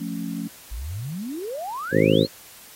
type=chord; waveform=sine; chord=F augmented; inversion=none; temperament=equal; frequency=174.61 / 220 / 277.2 Hz; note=F3 / A3 / C#4; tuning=0 / 0 / 0 cents; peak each=-31 dBFS; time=0-0.48 s; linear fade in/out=10 ms
type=exponential sweep; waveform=sine; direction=up; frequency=49 to 4422 Hz; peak=-28 dBFS; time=0.71-2.27 s; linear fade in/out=10 ms
type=harmonic tone; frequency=53.1 Hz; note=G#1; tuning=39 cents sharp; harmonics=2 / 3 / 4 / 5 / 6 / 7 / 8 / 9 / 10; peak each=-27 / -22 / -25 / -23 / -24 / -24 / -24 / -23 / -22 dBFS; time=1.91-2.27 s; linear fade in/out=50 ms
effects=white hiss -46 dBFS RMS until 2.75 s + AAC 48 kbps